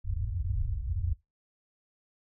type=low-pass noise; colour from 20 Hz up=white; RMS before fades=-31 dBFS; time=0.04-1.14 s; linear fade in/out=10 ms; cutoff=100 Hz; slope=48 dB/octave; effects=noise-tail reverb RT60 0.2 s tail -20 dB re dry

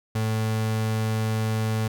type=tone; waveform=35% pulse; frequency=110 Hz; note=A2; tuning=in tune; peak=-21 dBFS; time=0.15-1.88 s; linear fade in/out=5 ms; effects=none

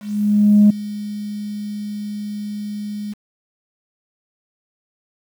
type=tone with ADSR envelope; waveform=sine; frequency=207.8 Hz; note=G#3; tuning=1 cent sharp; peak=-5 dBFS; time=0-3.14 s; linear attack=700 ms; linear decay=7 ms; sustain=-19 dB; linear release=18 ms; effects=tanh soft clip ceiling -4 dBFS + 7-bit

